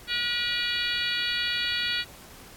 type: harmonic tone with a mistuned harmonic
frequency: 481.7 Hz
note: B4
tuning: 43 cents flat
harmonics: 3 / 4 / 5 / 6 / 7 / 8 / 9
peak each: -33 / -33 / -33 / -33 / -33 / -33 / -33 dBFS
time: 0.07-2.05 s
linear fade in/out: 50 ms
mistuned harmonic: 9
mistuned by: +51 cents
effects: pink hiss -48 dBFS RMS until 2.56 s + AAC 64 kbps